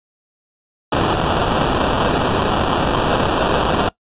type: noise with sample-and-hold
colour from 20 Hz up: white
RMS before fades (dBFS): -17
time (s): 0.92-3.89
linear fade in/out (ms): 5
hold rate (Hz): 2100
effects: noise-tail reverb RT60 0.1 s tail -21 dB re dry + resampled to 8000 Hz